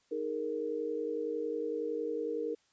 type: chord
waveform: sine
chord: D# suspended fourth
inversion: none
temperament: equal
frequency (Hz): 311.1 / 415.3 / 466.2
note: D#4 / G#4 / A#4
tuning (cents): 0 / 0 / 0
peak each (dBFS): -39 / -39 / -34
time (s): 0.11-2.55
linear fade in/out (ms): 10
effects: white hiss -71 dBFS RMS until 2.72 s + resampled to 16000 Hz